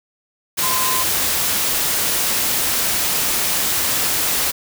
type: tone in noise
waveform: sine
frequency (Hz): 1031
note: C6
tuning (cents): -26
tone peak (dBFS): -22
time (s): 0.62-1.04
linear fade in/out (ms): 20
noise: white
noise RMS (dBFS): -19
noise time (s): 0.57-4.52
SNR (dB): -6
effects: none